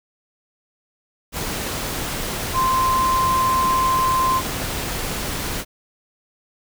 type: tone in noise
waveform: sine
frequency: 1042 Hz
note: C6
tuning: 7 cents flat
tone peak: -16 dBFS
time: 2.53-4.42 s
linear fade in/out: 50 ms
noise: pink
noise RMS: -26 dBFS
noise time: 1.32-5.65 s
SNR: +7 dB
effects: none